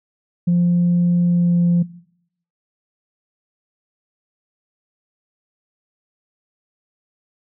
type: tone with pitch glide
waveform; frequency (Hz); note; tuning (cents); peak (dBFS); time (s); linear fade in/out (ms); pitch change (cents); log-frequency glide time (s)
sine; 174.61 to 173.3; F3 to F3; 0 to -13; -11; 0.47-1.83; 10; -13; 1.24-1.62
effects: noise-tail reverb RT60 0.7 s tail -20 dB re dry + tanh soft clip ceiling -10 dBFS